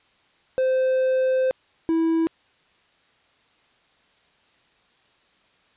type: tone pair in turn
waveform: triangle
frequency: 519 / 326.9 Hz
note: C5 / E4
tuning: -14 / -14 cents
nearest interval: minor sixth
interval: 800 cents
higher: first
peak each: -16 dBFS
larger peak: neither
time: 0.58-1.51 / 1.89-2.27 s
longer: first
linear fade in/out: 0 ms
effects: white hiss -61 dBFS RMS until 5.76 s + resampled to 8000 Hz

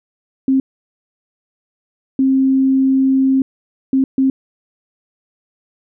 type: tone bursts at uneven times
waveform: sine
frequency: 266.2 Hz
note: C4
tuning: 30 cents sharp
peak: -10 dBFS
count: 4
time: 0.48-0.6 / 2.19-3.42 / 3.93-4.04 / 4.18-4.3 s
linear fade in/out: 2 ms
effects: none

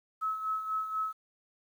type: tone with tremolo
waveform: sine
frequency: 1292 Hz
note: E6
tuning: 35 cents flat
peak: -28 dBFS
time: 0.21-1.13 s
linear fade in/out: 20 ms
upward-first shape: sine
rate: 4.1 Hz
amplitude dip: 60%
effects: 10-bit

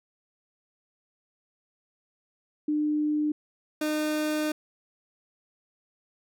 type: tone pair in turn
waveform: sine / 30% pulse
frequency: 300.6 / 305.3 Hz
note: D4 / D#4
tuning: +40 / -33 cents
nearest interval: unison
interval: 27 cents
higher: second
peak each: -23 dBFS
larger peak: neither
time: 2.68-3.32 / 3.81-4.52 s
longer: second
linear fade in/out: 5 ms
effects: none

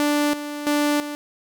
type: tone with tremolo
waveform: sawtooth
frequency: 293.7 Hz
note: D4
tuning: in tune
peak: -14 dBFS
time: 0-1.15 s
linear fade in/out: 0 ms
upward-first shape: square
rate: 1.5 Hz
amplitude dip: 70%
effects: none

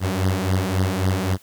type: beating tone pair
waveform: sawtooth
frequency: 92.5 / 96.2 Hz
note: F#2 / G2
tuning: 0 / -32 cents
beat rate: 3.7 Hz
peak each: -18 dBFS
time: 0-1.38 s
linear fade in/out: 50 ms
effects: white hiss -53 dBFS RMS until 1.42 s

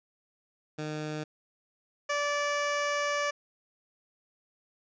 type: tone pair in turn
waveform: 15% pulse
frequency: 153 / 580.5 Hz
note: D#3 / D5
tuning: -29 / -20 cents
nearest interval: octave + major seventh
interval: 2309 cents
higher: second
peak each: -27 / -21 dBFS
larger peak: second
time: 0.78-1.24 / 2.09-3.31 s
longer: second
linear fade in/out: 10 ms
effects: resampled to 16000 Hz

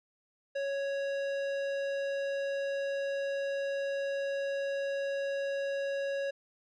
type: tone with tanh clipping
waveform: sine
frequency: 554.4 Hz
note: C#5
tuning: in tune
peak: -33 dBFS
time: 0.55-6.31 s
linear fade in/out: 10 ms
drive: 15 dB
effects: none

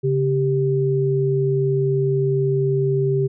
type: tone pair together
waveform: sine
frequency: 138.67 / 392 Hz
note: C#3 / G4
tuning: +1 / 0 cents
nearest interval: octave + tritone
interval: 1799 cents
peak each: -19 dBFS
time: 0.03-3.28 s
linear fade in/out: 20 ms
effects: none

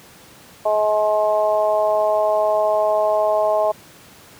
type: harmonic tone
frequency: 212.5 Hz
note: G#3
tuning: 40 cents sharp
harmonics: 2 / 3 / 4 / 5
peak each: -27 / -16 / -23 / -26 dBFS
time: 0.65-3.72 s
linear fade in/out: 10 ms
effects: pink hiss -45 dBFS RMS until 4.39 s + high-pass 100 Hz 12 dB/octave

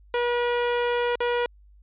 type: tone with dropouts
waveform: sawtooth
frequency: 482 Hz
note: B4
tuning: 42 cents flat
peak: -18 dBFS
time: 0.14-1.46 s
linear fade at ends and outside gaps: 2 ms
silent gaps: 1.156-1.204 s
effects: added 50 Hz sine -50 dBFS peak until 1.82 s + resampled to 8000 Hz

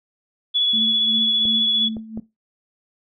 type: tone with vibrato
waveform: sine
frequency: 3400 Hz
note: G#7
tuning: 40 cents sharp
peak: -16 dBFS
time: 0.54-1.89 s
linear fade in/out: 20 ms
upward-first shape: sine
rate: 15 Hz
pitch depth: 14 cents each way
type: tone with tremolo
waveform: sine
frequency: 221 Hz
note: A3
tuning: 8 cents sharp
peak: -24 dBFS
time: 0.73-2.2 s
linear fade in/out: 5 ms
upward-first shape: sine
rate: 2.8 Hz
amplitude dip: 80%
type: clicks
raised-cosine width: 2 ms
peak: -21 dBFS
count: 3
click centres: 1.454 / 1.968 / 2.175 s
effects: noise-tail reverb RT60 0.2 s tail -17 dB re dry

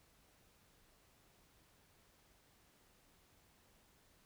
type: silence
effects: pink hiss -70 dBFS RMS until 4.25 s

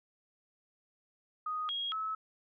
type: tone with pitch steps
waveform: sine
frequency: 1245 / 3280 / 1296 Hz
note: D#6 / G#7 / E6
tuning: +1 / -22 / -30 cents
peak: -33 dBFS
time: 1.46-2.15 s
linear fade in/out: 5 ms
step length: 230 ms
effects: none

